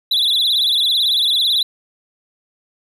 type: tone with vibrato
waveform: triangle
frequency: 3680 Hz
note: A#7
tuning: 23 cents flat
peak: -12 dBFS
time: 0.11-1.63 s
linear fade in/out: 5 ms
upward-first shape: sine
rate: 18 Hz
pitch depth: 160 cents each way
effects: none